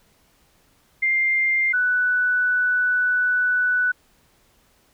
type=tone pair in turn; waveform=sine; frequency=2103 / 1487 Hz; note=C7 / F#6; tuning=+8 / +8 cents; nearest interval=tritone; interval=600 cents; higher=first; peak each=-17 dBFS; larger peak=neither; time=1.02-1.73 / 1.73-3.92 s; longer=second; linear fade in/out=10 ms; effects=pink hiss -60 dBFS RMS until 4.93 s